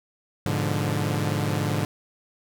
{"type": "chord", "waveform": "sawtooth", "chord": "G# diminished seventh", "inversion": "none", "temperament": "equal", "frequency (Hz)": [103.83, 123.47, 146.83, 174.61], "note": ["G#2", "B2", "D3", "F3"], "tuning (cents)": [0, 0, 0, 0], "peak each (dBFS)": [-23, -29, -23, -28], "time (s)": [0.46, 1.85], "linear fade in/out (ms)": 0, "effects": []}